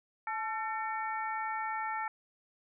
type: harmonic tone with a mistuned harmonic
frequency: 450 Hz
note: A4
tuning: 39 cents sharp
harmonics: 2 / 3 / 4 / 5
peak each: -35 / -39 / -41 / -43 dBFS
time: 0.27-2.08 s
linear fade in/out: 2 ms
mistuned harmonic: 2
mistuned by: -56 cents
effects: none